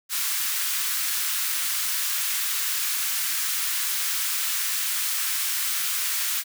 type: high-pass noise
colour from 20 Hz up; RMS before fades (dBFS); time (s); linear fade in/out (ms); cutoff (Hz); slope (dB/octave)
white; -26; 0.09-6.44; 50; 1200; 24
effects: none